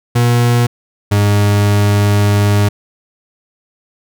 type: tone pair in turn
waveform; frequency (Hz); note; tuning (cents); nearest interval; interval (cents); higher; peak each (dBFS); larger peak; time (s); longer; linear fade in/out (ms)
40% pulse; 120 / 102.49; B2 / G#2; -49 / -22; minor third; 273; first; -8; neither; 0.15-0.67 / 1.11-2.69; second; 10
effects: none